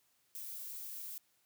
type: noise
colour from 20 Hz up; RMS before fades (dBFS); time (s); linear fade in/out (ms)
violet; -45; 0.35-1.18; 0
effects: white hiss -74 dBFS RMS until 1.45 s + high-pass 60 Hz 12 dB/octave